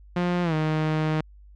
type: tone with pitch glide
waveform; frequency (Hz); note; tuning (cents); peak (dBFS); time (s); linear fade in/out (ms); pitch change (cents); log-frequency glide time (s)
sawtooth; 176.8 to 155.7; F3 to D#3; +22 to +2; -18; 0.16-1.21; 5; -220; 0.43-0.54
effects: added 50 Hz sine -46 dBFS peak until 1.55 s + low-pass 3000 Hz 12 dB/octave